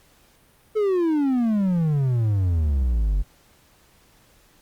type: exponential sweep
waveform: triangle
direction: down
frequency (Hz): 440 to 44.77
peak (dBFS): -16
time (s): 0.75-3.23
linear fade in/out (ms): 20
effects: pink hiss -57 dBFS RMS until 4.61 s + Opus 48 kbps